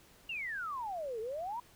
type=exponential two-way sweep; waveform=sine; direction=down then up; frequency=2860 to 426 to 997 Hz; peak=-36 dBFS; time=0.29-1.6 s; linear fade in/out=5 ms; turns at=1.2 s; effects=pink hiss -61 dBFS RMS until 1.75 s